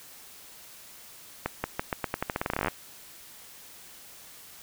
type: accelerating click train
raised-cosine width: 0.5 ms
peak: -12 dBFS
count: 21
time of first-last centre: 1.46-2.683 s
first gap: 180 ms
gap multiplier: 0.86
effects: white hiss -49 dBFS RMS until 4.62 s